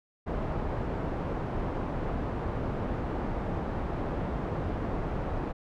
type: low-pass noise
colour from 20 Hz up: pink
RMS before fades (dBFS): -32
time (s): 0.26-5.53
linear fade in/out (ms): 20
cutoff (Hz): 930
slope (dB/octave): 12
effects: none